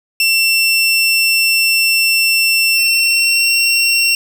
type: tone with pitch glide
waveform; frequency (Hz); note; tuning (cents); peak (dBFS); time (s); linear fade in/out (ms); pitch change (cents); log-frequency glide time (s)
25% pulse; 2700 to 2731; E7 to F7; +41 to -39; -7; 0.2-4.15; 2; +20; 2.73-3.5
effects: none